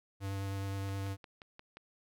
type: tone with vibrato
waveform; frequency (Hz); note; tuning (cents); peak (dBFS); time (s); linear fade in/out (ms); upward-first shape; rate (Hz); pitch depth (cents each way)
square; 98; G2; 0; -36; 0.2-1.17; 50; sine; 9.5; 11
type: click train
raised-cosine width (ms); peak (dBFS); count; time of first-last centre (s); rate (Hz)
0.3; -33; 6; 0.89-1.77; 5.68
effects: none